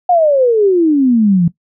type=exponential sweep; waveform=sine; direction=down; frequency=733 to 164.81 Hz; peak=-7 dBFS; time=0.09-1.48 s; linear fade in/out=5 ms; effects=noise-tail reverb RT60 0.1 s tail -17 dB re dry